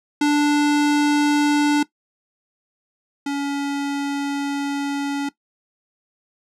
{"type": "tone pair in turn", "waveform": "square", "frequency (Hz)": [293.5, 282.3], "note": ["D4", "C#4"], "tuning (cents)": [-1, 32], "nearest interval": "minor second", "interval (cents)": 67, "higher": "first", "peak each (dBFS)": [-15, -22], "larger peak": "first", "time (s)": [[0.21, 1.83], [3.26, 5.29]], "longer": "second", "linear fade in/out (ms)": 5, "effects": ["noise-tail reverb RT60 0.1 s tail -18 dB re dry", "low-pass 8000 Hz 12 dB/octave"]}